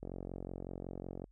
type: click train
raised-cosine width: 2 ms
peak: -29 dBFS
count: 56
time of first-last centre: 0.03-1.241 s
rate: 45.4 Hz
effects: added 45 Hz sine -60 dBFS peak until 1.31 s